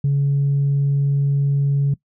sine tone, 140.5 Hz, C#3, 24 cents sharp, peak -13 dBFS, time 0.04-1.94 s, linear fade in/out 5 ms, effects noise-tail reverb RT60 0.1 s tail -21 dB re dry + tanh soft clip ceiling -12 dBFS

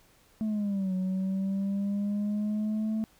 sine linear two-way sweep, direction down then up, 220 to 185 to 220 Hz, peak -24 dBFS, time 0.41-3.04 s, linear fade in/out 0 ms, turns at 0.94 s, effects tanh soft clip ceiling -26 dBFS + pink hiss -62 dBFS RMS until 3.19 s

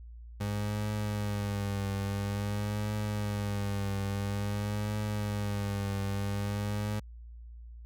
30% pulse tone with vibrato, 102.1 Hz, G#2, 29 cents flat, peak -28 dBFS, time 0.4-7 s, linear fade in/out 10 ms, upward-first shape triangle, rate 0.49 Hz, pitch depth 63 cents each way, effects added 58 Hz sine -44 dBFS peak until 7.85 s

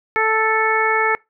harmonic tone, 440 Hz, A4, in tune, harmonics 1 / 2 / 3 / 4 / 5, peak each -21 / -21 / -21 / -21 / -21 dBFS, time 0.16-1.15 s, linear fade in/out 0 ms, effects noise-tail reverb RT60 0.2 s tail -23 dB re dry

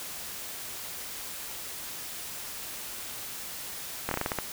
slowing click train, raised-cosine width 0.5 ms, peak -13 dBFS, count 8, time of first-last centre 4.09-4.387 s, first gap 23 ms, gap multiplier 1.2, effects white hiss -39 dBFS RMS until 4.52 s

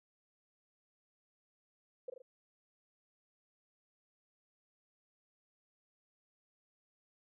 sine tone with echo, 510 Hz, C5, 44 cents flat, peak -38 dBFS, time 2.08-2.1 s, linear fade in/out 5 ms, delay 40 ms, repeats 3, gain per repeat -5 dB, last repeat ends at 2.22 s, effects none

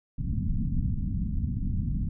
pink low-pass noise, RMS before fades -28 dBFS, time 0.18-2.09 s, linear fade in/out 5 ms, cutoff 240 Hz, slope 48 dB/octave, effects none

